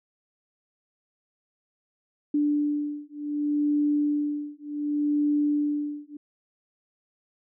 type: beating tone pair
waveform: sine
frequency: 293.7 / 294.37 Hz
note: D4 / D4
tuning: 0 / +4 cents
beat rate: 0.67 Hz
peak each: -26 dBFS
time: 2.34-6.17 s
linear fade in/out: 5 ms
effects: none